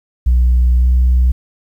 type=tone with pitch glide; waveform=sine; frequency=61.4 to 62.55 Hz; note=B1 to B1; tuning=-9 to +23 cents; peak=-6 dBFS; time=0.26-1.32 s; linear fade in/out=10 ms; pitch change=+32 cents; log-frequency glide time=0.79-0.85 s; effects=tanh soft clip ceiling -6 dBFS + 8-bit